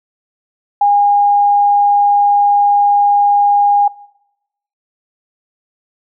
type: tone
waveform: sine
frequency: 815 Hz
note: G#5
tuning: 33 cents flat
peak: -7 dBFS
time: 0.81-3.88 s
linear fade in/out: 5 ms
effects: noise-tail reverb RT60 0.9 s tail -22 dB re dry